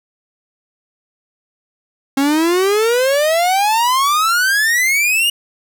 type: exponential sweep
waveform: 45% pulse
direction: up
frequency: 268.9 to 2900 Hz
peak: -12 dBFS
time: 2.17-5.3 s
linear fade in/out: 5 ms
effects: none